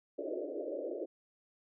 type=band-pass noise; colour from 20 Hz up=white; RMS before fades=-39 dBFS; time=0.18-1.06 s; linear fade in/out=10 ms; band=290 to 620 Hz; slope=96 dB/octave; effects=none